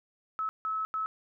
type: tone bursts at uneven times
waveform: sine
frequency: 1296 Hz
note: E6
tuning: 30 cents flat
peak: -29 dBFS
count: 3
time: 0.39-0.49 / 0.65-0.85 / 0.94-1.06 s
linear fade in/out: 0 ms
effects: none